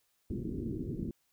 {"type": "low-pass noise", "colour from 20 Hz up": "white", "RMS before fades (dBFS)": -37, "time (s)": [0.3, 1.11], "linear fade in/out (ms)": 2, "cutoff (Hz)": 370, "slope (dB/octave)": 48, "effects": ["white hiss -75 dBFS RMS until 1.32 s"]}